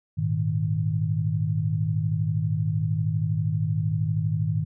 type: chord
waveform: sine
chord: Ab suspended second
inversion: none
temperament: equal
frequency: 103.83 / 116.54 / 155.56 Hz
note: Ab2 / Bb2 / Eb3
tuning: 0 / 0 / 0 cents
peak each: -26 / -29 / -25 dBFS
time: 0.17-4.65 s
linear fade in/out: 20 ms
effects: none